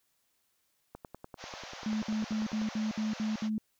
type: click train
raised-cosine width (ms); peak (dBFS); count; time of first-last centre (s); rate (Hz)
1; -29; 18; 0.95-2.617; 10.2
type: band-pass noise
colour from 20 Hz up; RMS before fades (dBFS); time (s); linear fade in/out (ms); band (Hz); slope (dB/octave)
pink; -46; 1.37-3.5; 50; 510 to 6600; 96
type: tone bursts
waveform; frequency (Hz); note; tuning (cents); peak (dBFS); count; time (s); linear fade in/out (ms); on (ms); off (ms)
sine; 216.2; A3; -30; -29; 8; 1.86-3.581; 2; 160; 63
effects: white hiss -75 dBFS RMS until 3.79 s